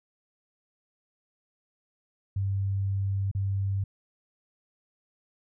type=tone with dropouts; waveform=sine; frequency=98 Hz; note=G2; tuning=in tune; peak=-25 dBFS; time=2.36-3.84 s; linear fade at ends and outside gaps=5 ms; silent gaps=3.314-3.349 s; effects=none